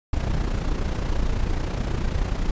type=noise with amplitude modulation; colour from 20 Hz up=brown; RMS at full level=-21 dBFS; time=0.13-2.51 s; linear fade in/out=2 ms; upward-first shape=sine; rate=29.3 Hz; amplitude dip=60%; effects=resampled to 16000 Hz